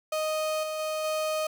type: tone with level steps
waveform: 35% pulse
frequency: 622.3 Hz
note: D#5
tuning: in tune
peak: -25 / -29 / -27 / -25 dBFS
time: 0.12-1.47 s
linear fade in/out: 5 ms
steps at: 0.63 / 0.79 / 1.04 s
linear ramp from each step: 5 ms
effects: none